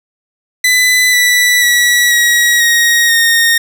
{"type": "tone with pitch steps", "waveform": "sawtooth", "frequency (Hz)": [2000, 1969.1, 1938.6, 1908.6, 1879, 1850], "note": ["B6", "B6", "B6", "A#6", "A#6", "A#6"], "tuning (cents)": [21, -6, -33, 40, 13, -14], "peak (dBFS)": -4, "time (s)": [0.64, 3.58], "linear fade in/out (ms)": 5, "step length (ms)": 490, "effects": []}